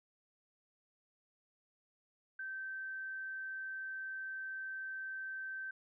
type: tone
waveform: sine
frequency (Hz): 1551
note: G6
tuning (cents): -19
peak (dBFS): -40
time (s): 2.39-5.71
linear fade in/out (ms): 5
effects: none